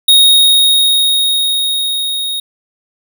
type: tone with level ramp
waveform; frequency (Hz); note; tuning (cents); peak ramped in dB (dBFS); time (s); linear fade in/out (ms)
square; 3743; A#7; +6; -4 to -17; 0.08-2.4; 5
effects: none